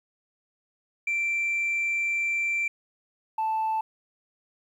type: tone pair in turn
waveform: sine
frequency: 2349 / 879.9 Hz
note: D7 / A5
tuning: 0 / 0 cents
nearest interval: octave + perfect fourth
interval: 1700 cents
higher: first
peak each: -22 dBFS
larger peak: neither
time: 1.07-2.68 / 3.38-3.81 s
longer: first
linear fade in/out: 5 ms
effects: tanh soft clip ceiling -22 dBFS + 10-bit